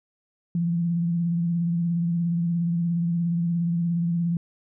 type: tone with vibrato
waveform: sine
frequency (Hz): 170.3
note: F3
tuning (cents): -43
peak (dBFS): -21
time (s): 0.55-4.37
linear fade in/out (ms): 2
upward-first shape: sine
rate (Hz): 17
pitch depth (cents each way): 36
effects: none